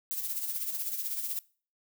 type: noise with tremolo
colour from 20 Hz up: violet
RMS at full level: -32 dBFS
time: 0.11-1.39 s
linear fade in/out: 0 ms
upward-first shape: sine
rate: 16 Hz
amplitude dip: 55%
effects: noise-tail reverb RT60 0.4 s tail -22 dB re dry